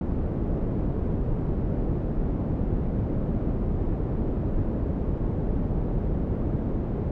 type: low-pass noise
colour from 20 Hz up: pink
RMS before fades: -26 dBFS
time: 0.01-7.11 s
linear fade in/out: 2 ms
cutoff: 370 Hz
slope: 12 dB/octave
effects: none